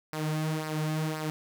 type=tone with flanger; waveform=sawtooth; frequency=155.56 Hz; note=D#3; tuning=in tune; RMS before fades=-31 dBFS; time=0.13-1.3 s; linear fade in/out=0 ms; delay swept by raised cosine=0.29 to 4.39 ms; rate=1.9 Hz; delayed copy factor=-0.6; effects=none

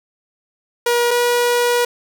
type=tone pair in turn; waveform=sawtooth; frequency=478.7 / 482.9 Hz; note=A#4 / B4; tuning=+46 / -39 cents; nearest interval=unison; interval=15 cents; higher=second; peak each=-10 dBFS; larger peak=neither; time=0.86-1.11 / 1.11-1.85 s; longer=second; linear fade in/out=5 ms; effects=none

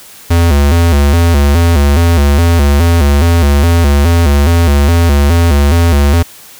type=tone with vibrato; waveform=square; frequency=77.78 Hz; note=D#2; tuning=in tune; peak=-6 dBFS; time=0.3-6.23 s; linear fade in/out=10 ms; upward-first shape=square; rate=2.4 Hz; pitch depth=150 cents each way; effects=white hiss -35 dBFS RMS until 6.59 s

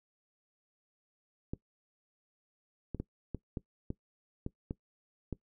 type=clicks; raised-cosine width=3 ms; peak=-23 dBFS; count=9; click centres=1.535 / 2.947 / 3 / 3.347 / 3.572 / 3.904 / 4.464 / 4.709 / 5.327 s; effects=noise-tail reverb RT60 0.1 s tail -20 dB re dry

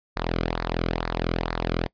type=tone with flanger; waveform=sawtooth; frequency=42 Hz; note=E1; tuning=33 cents sharp; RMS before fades=-27 dBFS; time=0.16-1.87 s; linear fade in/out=10 ms; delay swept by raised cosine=0.32 to 1.14 ms; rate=2.2 Hz; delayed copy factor=-0.7; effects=noise-tail reverb RT60 0.1 s tail -24 dB re dry + resampled to 11025 Hz

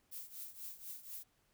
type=noise with tremolo; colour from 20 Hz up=violet; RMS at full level=-45 dBFS; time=0.11-1.24 s; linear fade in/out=20 ms; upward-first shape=triangle; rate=4.1 Hz; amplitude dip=85%; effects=pink hiss -75 dBFS RMS until 1.53 s

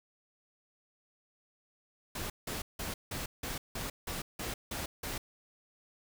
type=noise bursts; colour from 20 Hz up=pink; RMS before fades=-38 dBFS; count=10; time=2.15-5.18 s; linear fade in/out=5 ms; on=150 ms; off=170 ms; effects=none

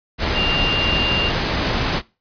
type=tone in noise; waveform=sine; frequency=2794 Hz; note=F7; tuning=in tune; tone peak=-19 dBFS; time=0.33-1.32 s; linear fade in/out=50 ms; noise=pink; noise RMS=-20 dBFS; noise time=0.18-2.02 s; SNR=-2 dB; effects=noise-tail reverb RT60 0.3 s tail -22 dB re dry + resampled to 11025 Hz

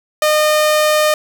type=tone; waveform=sawtooth; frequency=610 Hz; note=D#5; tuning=34 cents flat; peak=-7 dBFS; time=0.22-1.14 s; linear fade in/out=2 ms; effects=none

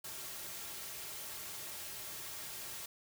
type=noise with comb filter; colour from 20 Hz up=white; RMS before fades=-45 dBFS; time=0.04-2.86 s; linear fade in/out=5 ms; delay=4 ms; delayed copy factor=-0.55; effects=none

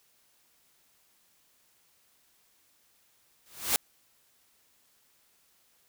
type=noise with exponential growth; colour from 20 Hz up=white; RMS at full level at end=-22 dBFS; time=3.46-3.76 s; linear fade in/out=0 ms; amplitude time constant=64 ms; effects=white hiss -67 dBFS RMS until 5.88 s

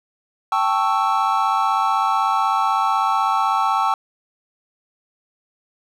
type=chord; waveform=triangle; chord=A dominant seventh; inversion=third; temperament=equal; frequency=784 / 880 / 1108.7 / 1318.5 Hz; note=G5 / A5 / C#6 / E6; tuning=0 / 0 / 0 / 0 cents; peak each=-20 dBFS; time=0.52-3.94 s; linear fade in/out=2 ms; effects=none

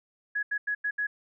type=tone bursts at uneven times; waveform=sine; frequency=1677 Hz; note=G#6; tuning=16 cents sharp; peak=-26 dBFS; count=5; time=0.35-0.43 / 0.51-0.58 / 0.67-0.75 / 0.84-0.91 / 0.98-1.07 s; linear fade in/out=10 ms; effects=none

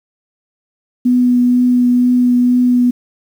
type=tone with vibrato; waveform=sine; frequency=246.9 Hz; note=B3; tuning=in tune; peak=-8 dBFS; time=1.05-2.91 s; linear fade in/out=10 ms; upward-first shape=triangle; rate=2.1 Hz; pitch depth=12 cents each way; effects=7-bit

